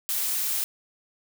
blue noise, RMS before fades -27 dBFS, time 0.09-0.64 s, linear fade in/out 0 ms, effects none

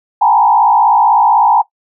sine tone with frequency modulation, 880 Hz, A5, in tune, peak -6 dBFS, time 0.21-1.62 s, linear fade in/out 10 ms, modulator 56 Hz, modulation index 1.6, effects noise-tail reverb RT60 0.1 s tail -17 dB re dry

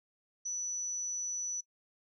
sine tone, 5940 Hz, F#8, 6 cents sharp, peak -34 dBFS, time 0.45-1.61 s, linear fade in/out 10 ms, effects noise-tail reverb RT60 0.1 s tail -22 dB re dry

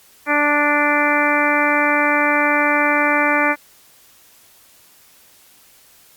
harmonic tone, 293.5 Hz, D4, 1 cent flat, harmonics 1 / 2 / 3 / 4 / 5 / 6 / 7 / 8, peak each -22 / -22 / -22 / -22 / -22 / -22 / -22 / -22 dBFS, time 0.26-3.56 s, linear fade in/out 50 ms, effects white hiss -50 dBFS RMS until 6.16 s + Opus 48 kbps

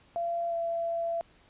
sine tone with pitch glide, 683 to 673.6 Hz, F5 to E5, -39 to +37 cents, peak -28 dBFS, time 0.16-1.21 s, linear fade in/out 0 ms, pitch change -24 cents, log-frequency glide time 0.49-0.54 s, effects pink hiss -61 dBFS RMS until 1.49 s + resampled to 8000 Hz

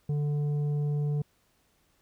triangle tone with tanh clipping, 146.83 Hz, D3, in tune, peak -27 dBFS, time 0.09-1.22 s, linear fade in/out 5 ms, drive 11 dB, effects pink hiss -69 dBFS RMS until 2.01 s

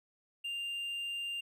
triangle tone, 2794 Hz, F7, in tune, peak -34 dBFS, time 0.44-1.41 s, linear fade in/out 10 ms, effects none

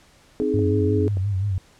sine chord, Ab major, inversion first, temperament equal with one note detuned, 261.6 / 311.1 / 420.6 Hz, C4 / Eb4 / Ab4, 0 / 0 / +22 cents, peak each -25 / -25 / -22 dBFS, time 0.4-1.08 s, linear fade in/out 0 ms
clicks, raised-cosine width 2 ms, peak -22 dBFS, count 3, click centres 0.421 / 0.591 / 1.171 s
sine tone with vibrato, 98 Hz, G2, in tune, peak -20 dBFS, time 0.54-1.58 s, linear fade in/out 0 ms, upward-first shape sine, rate 5.7 Hz, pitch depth 92 cents each way
effects pink hiss -54 dBFS RMS until 1.79 s + low-pass 9000 Hz 12 dB/octave

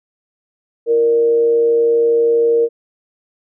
sine tone with frequency modulation, 466.2 Hz, A#4, in tune, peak -10 dBFS, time 0.86-2.69 s, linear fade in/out 50 ms, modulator 132 Hz, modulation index 0.25, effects none

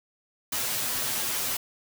white noise with comb filter, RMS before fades -29 dBFS, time 0.52-1.57 s, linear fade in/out 5 ms, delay 8 ms, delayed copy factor +0.75, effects none

